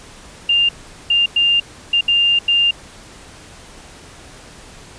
sine tone bursts at uneven times, 2800 Hz, F7, 4 cents sharp, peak -11 dBFS, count 6, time 0.49-0.69 / 1.1-1.26 / 1.36-1.6 / 1.93-2.01 / 2.08-2.39 / 2.48-2.71 s, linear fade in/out 5 ms, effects pink hiss -40 dBFS RMS until 4.98 s + resampled to 22050 Hz

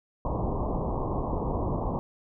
pink low-pass noise, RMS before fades -29 dBFS, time 0.25-1.99 s, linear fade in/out 0 ms, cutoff 1100 Hz, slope 96 dB/octave, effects none

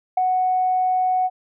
sine tone with ADSR envelope, 740 Hz, F#5, in tune, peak -11 dBFS, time 0.17-1.3 s, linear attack 7 ms, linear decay 6 ms, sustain -5 dB, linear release 44 ms, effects tanh soft clip ceiling -10 dBFS

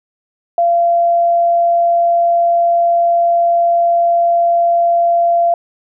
sine tone, 686 Hz, F5, 31 cents flat, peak -9 dBFS, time 0.58-5.54 s, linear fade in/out 2 ms, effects none

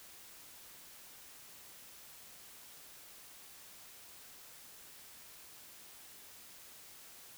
silence, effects white hiss -55 dBFS RMS until 7.37 s

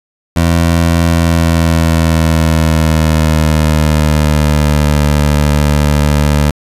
20% pulse tone with pitch glide, 83.9 to 73.89 Hz, E2 to D2, +31 to +11 cents, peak -3 dBFS, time 0.36-6.51 s, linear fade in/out 5 ms, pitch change -220 cents, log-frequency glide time 1.11-5.05 s, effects resampled to 32000 Hz

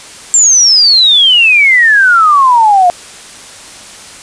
sine exponential sweep, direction down, 7459 to 694 Hz, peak -3 dBFS, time 0.34-2.9 s, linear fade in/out 0 ms, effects white hiss -31 dBFS RMS until 4.22 s + resampled to 22050 Hz

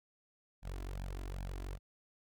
sawtooth tone with flanger, 46.4 Hz, F#1, 6 cents sharp, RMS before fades -42 dBFS, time 0.62-1.79 s, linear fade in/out 50 ms, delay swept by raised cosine 1.2 to 3 ms, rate 2.5 Hz, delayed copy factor +0.9, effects none

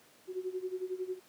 sine tone with tremolo, 370 Hz, F#4, in tune, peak -31 dBFS, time 0.27-1.2 s, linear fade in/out 50 ms, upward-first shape sine, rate 11 Hz, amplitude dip 85%, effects pink hiss -61 dBFS RMS until 1.28 s + high-pass 200 Hz 12 dB/octave

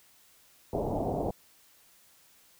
white low-pass noise, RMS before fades -31 dBFS, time 0.73-1.31 s, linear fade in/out 5 ms, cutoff 790 Hz, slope 48 dB/octave, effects white hiss -61 dBFS RMS until 2.59 s

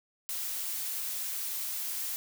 blue noise, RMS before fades -35 dBFS, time 0.29-2.16 s, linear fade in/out 0 ms, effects none

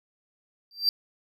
triangle tone with exponential growth, 4699 Hz, D8, in tune, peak -15 dBFS, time 0.71-0.89 s, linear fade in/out 1 ms, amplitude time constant 38 ms, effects none

